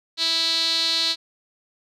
sawtooth tone with band-pass filter, 328.3 Hz, E4, 7 cents flat, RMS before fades -22 dBFS, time 0.17-1.16 s, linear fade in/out 50 ms, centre 4100 Hz, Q 8.1, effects none

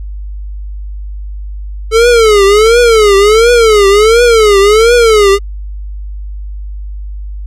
square tone with vibrato, 436.2 Hz, A4, 15 cents flat, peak -4 dBFS, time 1.91-5.39 s, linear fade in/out 50 ms, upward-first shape triangle, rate 1.4 Hz, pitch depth 200 cents each way, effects added 50 Hz sine -19 dBFS peak until 7.46 s + low-pass 9000 Hz 12 dB/octave

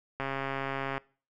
click train, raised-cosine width 0.5 ms, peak -18 dBFS, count 107, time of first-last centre 0.2-0.979 s, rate 136 Hz, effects noise-tail reverb RT60 0.4 s tail -23 dB re dry

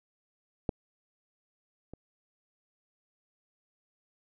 clicks, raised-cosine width 2 ms, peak -15 / -30 dBFS, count 2, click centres 0.692 / 1.936 s, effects none

